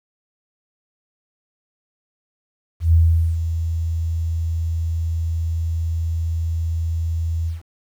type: tone with ADSR envelope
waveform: sine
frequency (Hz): 82.41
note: E2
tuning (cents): 0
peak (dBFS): -9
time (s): 2.8-7.62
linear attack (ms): 130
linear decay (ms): 430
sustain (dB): -10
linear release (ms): 150
effects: 8-bit